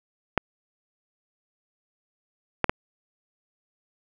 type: clicks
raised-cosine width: 0.5 ms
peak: -4 dBFS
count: 3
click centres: 0.377 / 2.643 / 2.695 s
effects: none